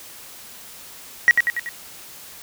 sine tone with echo, 1907 Hz, A#6, 39 cents sharp, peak -6 dBFS, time 1.28-1.31 s, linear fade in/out 0 ms, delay 95 ms, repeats 4, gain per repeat -5 dB, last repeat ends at 1.69 s, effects tanh soft clip ceiling -5 dBFS + white hiss -41 dBFS RMS until 2.42 s

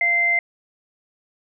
sine tone pair together, 690 / 2080 Hz, F5 / C7, -21 / -11 cents, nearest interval octave + perfect fifth, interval 1910 cents, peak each -28 / -16 dBFS, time 0.01-0.39 s, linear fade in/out 2 ms, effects none

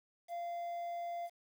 triangle tone with quantisation, 690 Hz, F5, 21 cents flat, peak -36 dBFS, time 0.28-1.3 s, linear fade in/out 50 ms, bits 10, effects none

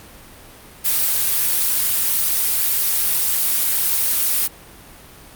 blue noise, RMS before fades -18 dBFS, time 0.84-4.48 s, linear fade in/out 20 ms, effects pink hiss -42 dBFS RMS until 5.35 s + Opus 48 kbps

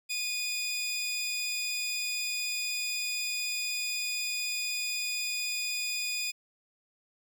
20% pulse tone pair together, 2471 / 3495 Hz, D#7 / A7, -13 / -12 cents, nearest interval tritone, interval 601 cents, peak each -26 / -36 dBFS, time 0.09-6.32 s, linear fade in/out 20 ms, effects none

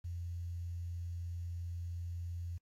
sine tone with quantisation, 86.3 Hz, F2, 20 cents flat, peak -38 dBFS, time 0.04-2.58 s, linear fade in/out 10 ms, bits 11, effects AAC 48 kbps

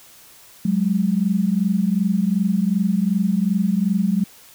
sine tone pair together, 185.04 / 207.7 Hz, F#3 / G#3, 0 / 0 cents, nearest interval major second, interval 200 cents, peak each -19 dBFS, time 0.65-4.24 s, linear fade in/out 5 ms, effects white hiss -47 dBFS RMS until 4.54 s

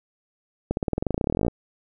accelerating click train, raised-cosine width 2 ms, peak -10 dBFS, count 24, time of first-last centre 0.71-1.482 s, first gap 61 ms, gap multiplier 0.94, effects none

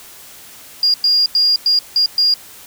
sine tone bursts at uneven times, 4829 Hz, D8, 47 cents sharp, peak -10 dBFS, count 6, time 0.83-0.94 / 1.04-1.26 / 1.35-1.56 / 1.66-1.79 / 1.96-2.06 / 2.18-2.34 s, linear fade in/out 2 ms, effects white hiss -39 dBFS RMS until 2.66 s

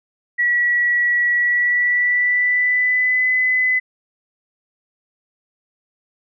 sine tone with pitch glide, 1933 to 2014 Hz, B6 to B6, -38 to +33 cents, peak -14 dBFS, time 0.38-3.8 s, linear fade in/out 20 ms, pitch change +71 cents, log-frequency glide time 1.35-3.29 s, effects none

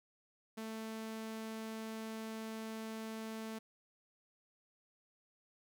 sawtooth tone, 221.4 Hz, A3, 11 cents sharp, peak -38 dBFS, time 0.57-3.59 s, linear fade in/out 10 ms, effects none

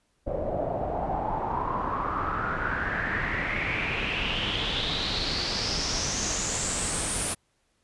pink noise with low-pass filter sweep, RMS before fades -29 dBFS, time 0.26-7.35 s, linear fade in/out 20 ms, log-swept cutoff 560 to 10000 Hz, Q 6.1, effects pink hiss -71 dBFS RMS until 7.83 s + resampled to 24000 Hz

